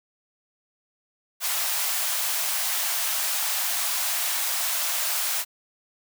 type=high-pass noise; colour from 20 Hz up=white; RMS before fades=-26 dBFS; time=1.4-5.45 s; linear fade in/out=50 ms; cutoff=610 Hz; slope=48 dB/octave; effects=none